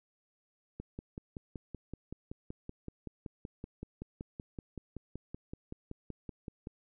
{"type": "click train", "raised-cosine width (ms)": 3, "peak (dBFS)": -28, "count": 32, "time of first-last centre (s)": [0.8, 6.671], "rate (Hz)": 5.28, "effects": []}